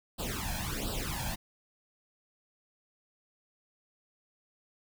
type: noise with flanger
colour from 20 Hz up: pink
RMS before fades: -35 dBFS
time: 0.18-1.36 s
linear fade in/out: 20 ms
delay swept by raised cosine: 0.23 to 1.23 ms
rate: 1.4 Hz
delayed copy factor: +1
effects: none